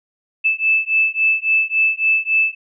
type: beating tone pair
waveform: sine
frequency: 2626 / 2629.6 Hz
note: E7 / E7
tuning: -7 / -5 cents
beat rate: 3.6 Hz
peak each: -17 dBFS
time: 0.44-2.55 s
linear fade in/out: 20 ms
effects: none